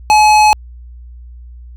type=tone with hard clipping; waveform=sine; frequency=851 Hz; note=G#5; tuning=42 cents sharp; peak=-7 dBFS; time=0.1-0.53 s; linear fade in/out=0 ms; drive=16 dB; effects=added 60 Hz sine -31 dBFS peak until 1.76 s